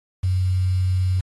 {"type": "tone with quantisation", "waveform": "sine", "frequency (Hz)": 92.5, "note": "F#2", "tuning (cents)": 0, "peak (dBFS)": -17, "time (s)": [0.23, 1.21], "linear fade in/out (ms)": 10, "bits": 7, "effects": ["AAC 32 kbps"]}